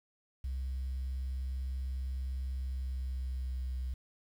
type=tone with pitch glide; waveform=sine; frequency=65.41 to 63.73 Hz; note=C2 to C2; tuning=0 to -45 cents; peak=-32 dBFS; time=0.44-3.94 s; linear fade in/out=5 ms; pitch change=-45 cents; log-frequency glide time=2.52-3.8 s; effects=tanh soft clip ceiling -31 dBFS + 10-bit